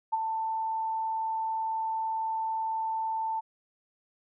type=tone with ADSR envelope; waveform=sine; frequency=889 Hz; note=A5; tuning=18 cents sharp; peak=-22 dBFS; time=0.12-3.41 s; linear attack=17 ms; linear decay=25 ms; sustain=-6 dB; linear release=21 ms; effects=none